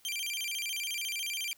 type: tone with vibrato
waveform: sawtooth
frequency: 2731 Hz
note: F7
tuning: 39 cents flat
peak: -30 dBFS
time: 0.05-1.53 s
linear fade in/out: 0 ms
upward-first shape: square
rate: 14 Hz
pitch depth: 250 cents each way
effects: white hiss -63 dBFS RMS until 1.57 s